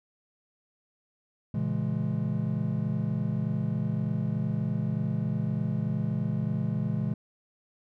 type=chord; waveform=triangle; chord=A# half-diminished seventh; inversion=none; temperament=just; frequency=116.54 / 139.85 / 167.82 / 209.8 Hz; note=A#2 / C#3 / E3 / G#3; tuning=0 / +16 / +31 / +18 cents; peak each=-30 dBFS; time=1.54-7.14 s; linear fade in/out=5 ms; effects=none